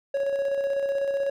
triangle tone with tremolo, 554.4 Hz, C#5, in tune, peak -20 dBFS, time 0.14-1.3 s, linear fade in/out 5 ms, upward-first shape square, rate 16 Hz, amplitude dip 35%, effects none

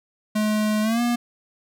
square tone with pitch glide, 213.3 to 239.4 Hz, G#3 to A#3, +46 to +46 cents, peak -20 dBFS, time 0.35-1.16 s, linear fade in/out 10 ms, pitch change +200 cents, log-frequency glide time 0.82-1.01 s, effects none

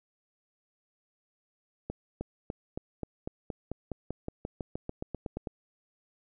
accelerating click train, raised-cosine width 2 ms, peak -21 dBFS, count 20, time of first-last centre 1.9-5.472 s, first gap 310 ms, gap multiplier 0.94, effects none

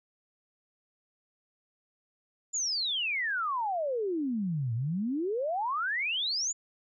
sine exponential two-way sweep, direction down then up, 7200 to 110 to 7200 Hz, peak -28 dBFS, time 2.53-6.53 s, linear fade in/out 20 ms, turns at 4.74 s, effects none

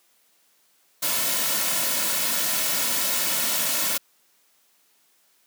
white noise with comb filter, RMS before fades -24 dBFS, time 1.02-3.98 s, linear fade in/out 10 ms, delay 2.5 ms, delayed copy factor -0.55, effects white hiss -63 dBFS RMS until 5.46 s + high-pass 200 Hz 12 dB/octave

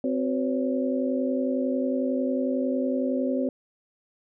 sine tone cluster, 259.6 / 371.2 / 510 / 561 Hz, C4 / F#4 / C5 / C#5, -13 / +6 / -44 / +21 cents, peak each -25 / -33 / -31 / -30 dBFS, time 0.04-3.49 s, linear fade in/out 2 ms, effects none

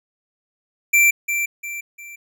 square tone with echo, 2349 Hz, D7, in tune, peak -12 dBFS, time 0.93-1.11 s, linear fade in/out 10 ms, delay 350 ms, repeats 3, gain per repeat -8 dB, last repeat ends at 2.16 s, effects none

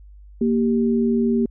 sine tone pair together, 233.1 / 392 Hz, A#3 / G4, 0 / 0 cents, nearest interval major sixth, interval 900 cents, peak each -17 / -22 dBFS, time 0.41-1.46 s, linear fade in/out 5 ms, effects added 50 Hz sine -41 dBFS peak until 1.5 s

